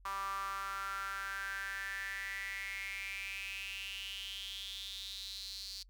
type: tone with high-pass filter sweep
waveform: sawtooth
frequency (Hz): 196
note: G3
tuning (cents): 0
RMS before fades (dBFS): -42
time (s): 0.05-5.83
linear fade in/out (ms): 5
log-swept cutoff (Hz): 1100 to 4500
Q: 7.5
effects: noise-tail reverb RT60 0.1 s tail -25 dB re dry + added 44 Hz sine -57 dBFS peak until 5.89 s